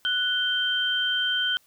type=tone pair together; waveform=sine; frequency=1480 / 3130 Hz; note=F#6 / G7; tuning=0 / -3 cents; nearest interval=octave + minor second; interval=1297 cents; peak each=-26 / -24 dBFS; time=0.05-1.57 s; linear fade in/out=0 ms; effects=white hiss -62 dBFS RMS until 1.66 s